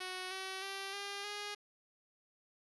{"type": "tone with pitch steps", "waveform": "5% pulse", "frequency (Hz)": [370, 380.2, 390.6, 401.4, 412.4], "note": ["F#4", "F#4", "G4", "G4", "G#4"], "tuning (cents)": [0, 47, -6, 41, -12], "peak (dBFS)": -29, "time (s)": [0, 1.55], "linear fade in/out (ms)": 10, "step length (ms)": 310, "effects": ["resampled to 24000 Hz", "11-bit"]}